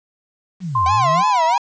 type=linear two-way sweep; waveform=sine; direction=down then up; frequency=196 to 77.78 to 189.4 Hz; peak=-22 dBFS; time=0.6-1.24 s; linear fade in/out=50 ms; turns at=0.86 s
type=tone with pitch glide; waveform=sine; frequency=1046.5 to 954.1 Hz; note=C6 to A#5; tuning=0 to +40 cents; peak=-14 dBFS; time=0.75-1.58 s; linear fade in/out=5 ms; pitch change=-160 cents; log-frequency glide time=1.16-1.47 s
type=tone with vibrato; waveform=45% pulse; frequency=744 Hz; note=F#5; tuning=9 cents sharp; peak=-19 dBFS; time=0.86-1.58 s; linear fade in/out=2 ms; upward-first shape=sine; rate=3 Hz; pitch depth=250 cents each way
effects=resampled to 16000 Hz + 8-bit